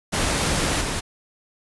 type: noise with level steps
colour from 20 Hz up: pink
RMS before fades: -22 / -26 dBFS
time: 0.12-1.01 s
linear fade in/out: 20 ms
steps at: 0.81 s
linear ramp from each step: 2 ms
effects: resampled to 24000 Hz